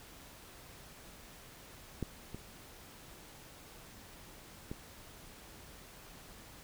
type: clicks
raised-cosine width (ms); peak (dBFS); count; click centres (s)
3; -22 / -30 / -27; 3; 2.027 / 2.346 / 4.715
effects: pink hiss -54 dBFS RMS until 6.63 s